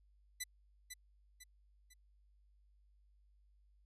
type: tone with echo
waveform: 10% pulse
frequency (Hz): 1998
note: B6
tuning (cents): +20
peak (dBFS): -30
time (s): 0.4-0.44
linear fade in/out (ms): 10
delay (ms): 500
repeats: 3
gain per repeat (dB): -7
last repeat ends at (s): 1.94
effects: added 50 Hz sine -66 dBFS peak until 3.85 s + resampled to 32000 Hz